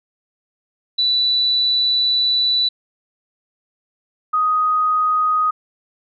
sine tone pair in turn, 3965 / 1248.9 Hz, B7 / D#6, +6 / +6 cents, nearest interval octave + minor sixth, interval 2000 cents, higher first, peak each -14 dBFS, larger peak neither, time 0.98-2.69 / 4.33-5.51 s, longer first, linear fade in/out 10 ms, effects none

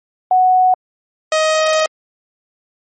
sine / sawtooth tone pair in turn, 740 / 627.8 Hz, F#5 / D#5, 0 / +15 cents, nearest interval minor third, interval 285 cents, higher first, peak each -8 dBFS, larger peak neither, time 0.31-0.74 / 1.32-1.86 s, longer second, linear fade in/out 2 ms, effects MP3 32 kbps

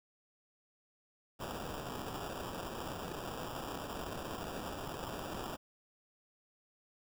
blue noise with sample-and-hold, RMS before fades -42 dBFS, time 1.39-5.57 s, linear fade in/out 20 ms, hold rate 2100 Hz, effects none

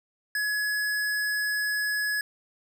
square tone, 1690 Hz, G#6, 30 cents sharp, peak -26 dBFS, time 0.35-2.21 s, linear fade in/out 2 ms, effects none

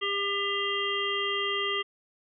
harmonic tone, 400 Hz, G4, 35 cents sharp, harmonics 1 / 3 / 5 / 7 / 8, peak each -33 / -33 / -33 / -33 / -33 dBFS, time 0.01-1.83 s, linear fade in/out 20 ms, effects none

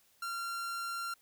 45% pulse tone, 1378 Hz, F6, 24 cents flat, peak -36 dBFS, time 0.22-1.14 s, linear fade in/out 5 ms, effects white hiss -68 dBFS RMS until 1.21 s

